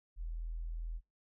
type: tone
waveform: sine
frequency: 41.2 Hz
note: E1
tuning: in tune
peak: -37 dBFS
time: 0.16-1.01 s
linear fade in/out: 50 ms
effects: noise-tail reverb RT60 0.2 s tail -25 dB re dry